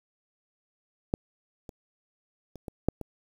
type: clicks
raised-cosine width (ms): 2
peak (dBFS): -12 / -28 / -30 / -23 / -9 / -23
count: 6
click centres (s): 1.139 / 1.692 / 2.557 / 2.682 / 2.886 / 3.013
effects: 8-bit